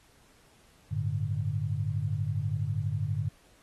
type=chord; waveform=sine; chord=G suspended second; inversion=none; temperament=just; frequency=98 / 110.25 / 147 Hz; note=G2 / A2 / D3; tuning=0 / +4 / +2 cents; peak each=-32 dBFS; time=0.91-3.29 s; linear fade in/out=10 ms; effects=pink hiss -62 dBFS RMS until 3.62 s + AAC 32 kbps